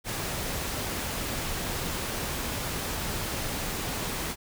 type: noise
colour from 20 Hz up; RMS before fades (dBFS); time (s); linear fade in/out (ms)
pink; -32; 0.04-4.36; 50
effects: none